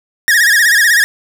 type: tone with vibrato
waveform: 45% pulse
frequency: 1760 Hz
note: A6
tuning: in tune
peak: -7 dBFS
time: 0.28-1.04 s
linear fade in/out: 0 ms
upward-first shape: sine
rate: 16 Hz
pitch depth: 140 cents each way
effects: none